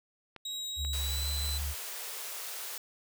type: clicks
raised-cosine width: 0.3 ms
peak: -29 dBFS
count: 4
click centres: 0.363 / 0.849 / 1.444 / 1.492 s
type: tone with pitch glide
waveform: 35% pulse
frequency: 3824 to 4014 Hz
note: A#7 to B7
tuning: +43 to +27 cents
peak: -34 dBFS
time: 0.45-1.58 s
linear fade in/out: 5 ms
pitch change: +84 cents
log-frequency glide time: 0.84-1.27 s
type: tone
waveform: sine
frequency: 72.1 Hz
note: D2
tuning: 31 cents flat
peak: -32 dBFS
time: 0.76-1.75 s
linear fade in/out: 50 ms
type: high-pass noise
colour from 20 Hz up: white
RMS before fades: -40 dBFS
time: 0.93-2.78 s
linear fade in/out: 2 ms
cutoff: 380 Hz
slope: 96 dB/octave
effects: none